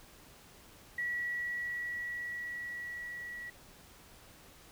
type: tone with level ramp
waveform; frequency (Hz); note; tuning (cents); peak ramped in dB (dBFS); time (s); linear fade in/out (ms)
sine; 1934; B6; -37; -32 to -41; 0.98-3.5; 5
effects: pink hiss -57 dBFS RMS until 4.71 s